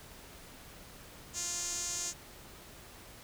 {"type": "tone with band-pass filter", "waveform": "sawtooth", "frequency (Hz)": 349.2, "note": "F4", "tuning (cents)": 0, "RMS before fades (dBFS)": -37, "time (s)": [1.33, 2.14], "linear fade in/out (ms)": 50, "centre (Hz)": 6800, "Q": 4.9, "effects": ["pink hiss -52 dBFS RMS until 3.23 s"]}